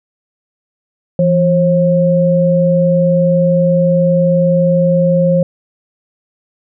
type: tone pair together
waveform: sine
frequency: 169.2 / 537.2 Hz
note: E3 / C5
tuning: +45 / +46 cents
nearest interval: octave + minor sixth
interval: 2001 cents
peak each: -11 dBFS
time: 1.19-5.43 s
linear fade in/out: 2 ms
effects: none